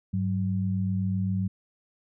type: tone pair together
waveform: sine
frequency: 100.1 / 187.82 Hz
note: G2 / F#3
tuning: +37 / +26 cents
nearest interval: major seventh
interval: 1089 cents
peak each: -27 dBFS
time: 0.13-1.48 s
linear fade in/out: 10 ms
effects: none